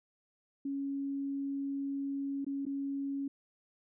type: tone with dropouts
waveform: sine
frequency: 277.2 Hz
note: C#4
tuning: in tune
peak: -33 dBFS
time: 0.65-3.28 s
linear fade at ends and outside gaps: 5 ms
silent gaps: 2.447-2.465 / 2.654-2.664 s
effects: none